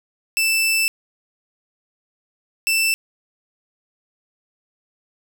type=tone pair in turn; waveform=sawtooth; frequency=2649 / 2662 Hz; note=E7 / E7; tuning=+8 / +16 cents; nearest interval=unison; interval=8 cents; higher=second; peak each=-13 dBFS; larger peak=neither; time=0.37-0.88 / 2.67-2.94 s; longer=first; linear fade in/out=0 ms; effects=none